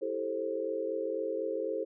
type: chord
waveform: sine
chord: A minor seventh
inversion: second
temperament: just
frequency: 330 / 396 / 440 / 528 Hz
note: E4 / G4 / A4 / C5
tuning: +2 / +18 / 0 / +16 cents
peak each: -39 / -38 / -35 / -35 dBFS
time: 0.01-1.85 s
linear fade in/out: 20 ms
effects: none